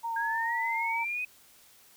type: tone with vibrato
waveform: sine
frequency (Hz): 918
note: A#5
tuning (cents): -27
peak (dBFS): -30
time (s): 0.03-1.05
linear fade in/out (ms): 20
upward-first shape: triangle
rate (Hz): 6.5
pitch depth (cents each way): 20
type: linear sweep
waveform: sine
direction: up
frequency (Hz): 1605 to 2522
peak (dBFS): -30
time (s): 0.16-1.25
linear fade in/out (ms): 5
effects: white hiss -58 dBFS RMS until 1.96 s